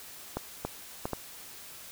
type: clicks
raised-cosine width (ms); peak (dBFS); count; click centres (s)
1; -17; 4; 0.37 / 0.65 / 1.055 / 1.133
effects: white hiss -47 dBFS RMS until 1.91 s